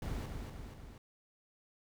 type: noise with echo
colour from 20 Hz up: brown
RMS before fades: -39 dBFS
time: 0.02-0.26 s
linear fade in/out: 2 ms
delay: 240 ms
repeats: 3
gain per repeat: -4 dB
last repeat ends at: 0.98 s
effects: none